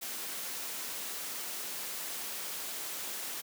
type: noise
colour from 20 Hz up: white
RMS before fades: -39 dBFS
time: 0.01-3.42 s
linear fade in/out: 20 ms
effects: high-pass 200 Hz 12 dB/octave